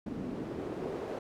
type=noise with band-pass filter sweep; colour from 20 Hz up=pink; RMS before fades=-38 dBFS; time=0.06-1.19 s; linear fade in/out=5 ms; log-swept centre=230 to 470 Hz; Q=2; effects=none